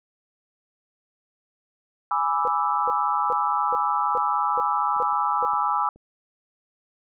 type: chord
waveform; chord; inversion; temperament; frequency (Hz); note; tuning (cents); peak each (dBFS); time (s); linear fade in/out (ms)
sine; E dominant seventh; first; equal; 830.6 / 987.8 / 1174.7 / 1318.5; G#5 / B5 / D6 / E6; 0 / 0 / 0 / 0; -26; 2.11-5.89; 2
type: tone bursts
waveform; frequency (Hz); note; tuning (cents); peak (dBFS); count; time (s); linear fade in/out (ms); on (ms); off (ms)
sine; 496.7; B4; +10; -26; 8; 2.45-5.45; 0; 25; 400
type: clicks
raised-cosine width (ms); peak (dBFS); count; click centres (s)
2; -37 / -42 / -35 / -38; 4; 4.965 / 5.128 / 5.535 / 5.96
effects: none